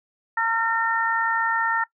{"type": "harmonic tone", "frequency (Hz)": 455.4, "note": "A#4", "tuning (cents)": -40, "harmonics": [2, 3, 4], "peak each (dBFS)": [-24, -24, -24], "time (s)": [0.37, 1.84], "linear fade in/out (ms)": 5, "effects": ["noise-tail reverb RT60 0.1 s tail -21 dB re dry"]}